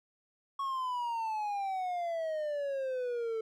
triangle exponential sweep, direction down, 1108.7 to 440 Hz, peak -30 dBFS, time 0.59-3.41 s, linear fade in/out 5 ms, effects none

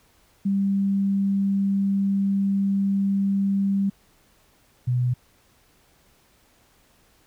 sine tone pair in turn, 197 / 124.1 Hz, G3 / B2, +9 / +9 cents, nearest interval minor sixth, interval 800 cents, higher first, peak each -19 dBFS, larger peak neither, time 0.45-3.9 / 4.87-5.14 s, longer first, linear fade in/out 10 ms, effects pink hiss -60 dBFS RMS until 7.26 s

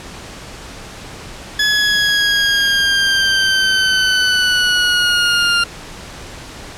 20% pulse linear sweep, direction down, 1700 to 1396.9 Hz, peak -7 dBFS, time 1.59-5.64 s, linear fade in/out 5 ms, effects pink hiss -33 dBFS RMS until 6.77 s + low-pass 8000 Hz 12 dB/octave

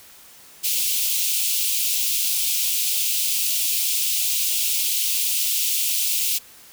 white high-pass noise, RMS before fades -22 dBFS, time 0.63-6.39 s, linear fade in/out 20 ms, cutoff 2500 Hz, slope 48 dB/octave, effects white hiss -47 dBFS RMS until 6.72 s

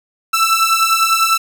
sawtooth beating tone pair, 1323 / 1333 Hz, E6 / E6, +6 / +19 cents, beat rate 10 Hz, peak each -11 dBFS, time 0.33-1.38 s, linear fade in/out 10 ms, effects none

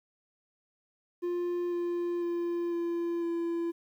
triangle tone with pitch steps, 351 / 347.8 / 344.6 / 341.4 / 338.3 Hz, F4 / F4 / F4 / F4 / E4, +9 / -7 / -23 / -39 / +45 cents, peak -27 dBFS, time 1.22-3.72 s, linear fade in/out 20 ms, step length 500 ms, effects 11-bit

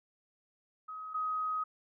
sine tone pair in turn, 1267 / 1259.9 Hz, D#6 / D#6, +31 / +21 cents, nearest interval unison, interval 10 cents, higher first, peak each -40 / -31 dBFS, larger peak second, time 0.88-1.14 / 1.14-1.64 s, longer second, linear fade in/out 10 ms, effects none

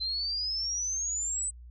sine exponential sweep, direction up, 4057 to 8160 Hz, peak -29 dBFS, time 0-1.51 s, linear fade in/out 20 ms, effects added 60 Hz sine -45 dBFS peak until 1.7 s

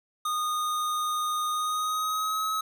square tone with pitch glide, 1231 to 1281.1 Hz, D#6 to E6, -19 to -50 cents, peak -27 dBFS, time 0.25-2.61 s, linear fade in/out 5 ms, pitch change +69 cents, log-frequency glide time 1.5-2.46 s, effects none

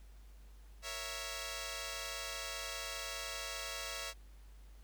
5% pulse chord, A# diminished, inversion none, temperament equal, 466.2 / 554.4 / 659.3 Hz, A#4 / C#5 / E5, 0 / 0 / 0 cents, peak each -37 / -33 / -32 dBFS, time 0.82-4.14 s, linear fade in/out 50 ms, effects added 50 Hz sine -53 dBFS peak until 4.83 s + pink hiss -68 dBFS RMS until 4.83 s

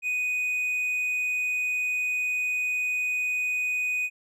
triangle tone, 2489 Hz, D#7, in tune, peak -23 dBFS, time 0.02-4.1 s, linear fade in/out 50 ms, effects none

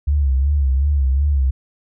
sine tone with vibrato, 69.3 Hz, C#2, in tune, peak -13 dBFS, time 0.07-1.51 s, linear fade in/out 10 ms, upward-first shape sine, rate 2.7 Hz, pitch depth 100 cents each way, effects none

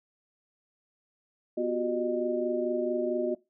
sine tone cluster, 246.2 / 359.8 / 384.3 / 612 Hz, B3 / F#4 / G4 / D#5, -5 / -48 / -34 / -29 cents, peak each -34 / -29 / -36 / -31 dBFS, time 1.57-3.35 s, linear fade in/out 10 ms, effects noise-tail reverb RT60 0.2 s tail -18 dB re dry

